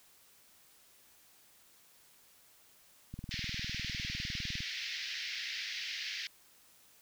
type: click train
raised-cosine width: 5 ms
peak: -30 dBFS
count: 30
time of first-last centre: 3.14-4.605 s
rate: 19.8 Hz
type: band-pass noise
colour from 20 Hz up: pink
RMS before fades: -40 dBFS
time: 3.31-6.27 s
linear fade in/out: 0 ms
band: 1800 to 5500 Hz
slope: 48 dB/octave
effects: white hiss -63 dBFS RMS until 7.01 s